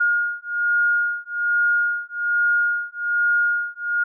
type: beating tone pair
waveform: sine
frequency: 1425 / 1426.2 Hz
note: F6 / F6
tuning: +34 / +36 cents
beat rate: 1.2 Hz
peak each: -21 dBFS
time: 0-4.04 s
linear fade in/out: 10 ms
effects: none